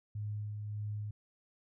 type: tone with tremolo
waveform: sine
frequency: 104.9 Hz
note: G#2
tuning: 18 cents sharp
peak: -35 dBFS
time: 0.15-1.11 s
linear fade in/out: 5 ms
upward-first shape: sine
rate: 1.7 Hz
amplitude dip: 30%
effects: none